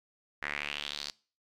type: tone with band-pass filter sweep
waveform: sawtooth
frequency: 73 Hz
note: D2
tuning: 10 cents flat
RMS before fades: -38 dBFS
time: 0.42-1.11 s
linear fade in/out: 10 ms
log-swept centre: 1800 to 4800 Hz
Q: 3.8
effects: noise-tail reverb RT60 0.4 s tail -23 dB re dry